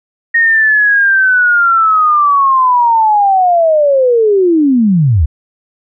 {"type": "linear sweep", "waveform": "sine", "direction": "down", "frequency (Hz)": [1864.7, 65.4], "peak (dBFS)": -6, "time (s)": [0.34, 5.26], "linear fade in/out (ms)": 10, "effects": []}